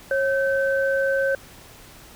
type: tone pair together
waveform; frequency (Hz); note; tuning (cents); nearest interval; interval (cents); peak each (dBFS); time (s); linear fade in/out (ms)
sine; 544.5 / 1541; C#5 / G6; -31 / -30; octave + tritone; 1801; -20 / -24; 0.11-1.35; 2
effects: pink hiss -46 dBFS RMS until 2.15 s